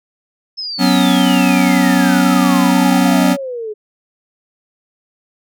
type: exponential sweep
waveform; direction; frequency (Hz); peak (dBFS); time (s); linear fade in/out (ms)
sine; down; 5274 to 415.4; -21; 0.57-3.74; 20
type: chord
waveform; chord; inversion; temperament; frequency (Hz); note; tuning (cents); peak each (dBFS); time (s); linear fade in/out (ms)
square; F# suspended fourth; none; equal; 185 / 246.9 / 277.2; F#3 / B3 / C#4; 0 / 0 / 0; -15; 0.78-3.37; 50
effects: none